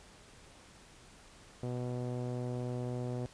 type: tone with low-pass filter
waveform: sawtooth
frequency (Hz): 123.6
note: B2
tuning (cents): +2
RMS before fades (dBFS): -37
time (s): 1.63-3.26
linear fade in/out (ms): 0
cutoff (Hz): 590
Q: 1.5
effects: pink hiss -57 dBFS RMS until 3.33 s + resampled to 22050 Hz